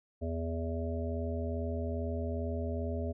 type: harmonic tone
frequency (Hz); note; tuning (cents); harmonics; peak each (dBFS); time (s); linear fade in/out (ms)
82.41; E2; 0; 1 / 3 / 5 / 7 / 8; -34 / -39 / -41 / -42 / -43; 0.21-3.13; 20
effects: none